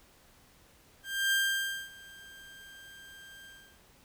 30% pulse tone with ADSR envelope, 1588 Hz, G6, 22 cents sharp, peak -22 dBFS, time 1.03-3.8 s, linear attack 290 ms, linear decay 570 ms, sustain -24 dB, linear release 340 ms, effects pink hiss -61 dBFS RMS until 4.04 s

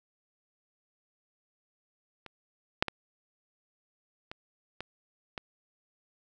clicks, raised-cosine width 0.3 ms, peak -28 / -6 / -16 / -24 / -21 / -20 dBFS, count 6, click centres 2.263 / 2.825 / 2.883 / 4.315 / 4.806 / 5.378 s, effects none

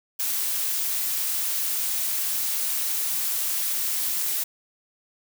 blue noise, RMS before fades -26 dBFS, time 0.19-4.44 s, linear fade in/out 10 ms, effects none

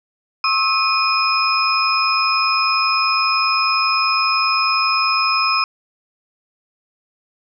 sine tone cluster, 1083 / 1295 / 2470 / 5120 Hz, C#6 / E6 / D#7 / D#8, -41 / -31 / -13 / +49 cents, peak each -20 dBFS, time 0.44-5.64 s, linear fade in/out 2 ms, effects none

